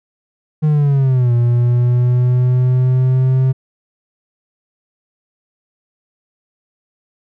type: linear two-way sweep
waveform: triangle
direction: down then up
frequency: 155.3 to 119.2 to 131.4 Hz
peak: -8 dBFS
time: 0.62-3.53 s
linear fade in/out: 20 ms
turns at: 1.33 s
effects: none